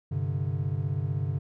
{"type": "chord", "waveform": "triangle", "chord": "G suspended fourth", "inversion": "none", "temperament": "equal", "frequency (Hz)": [98, 130.81, 146.83], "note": ["G2", "C3", "D3"], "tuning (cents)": [0, 0, 0], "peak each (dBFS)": -29, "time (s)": [0.11, 1.39], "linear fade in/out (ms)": 10, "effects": []}